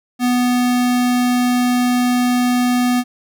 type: tone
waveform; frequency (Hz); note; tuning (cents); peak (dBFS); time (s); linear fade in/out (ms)
square; 246.9; B3; 0; -14; 0.19-3.04; 50
effects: none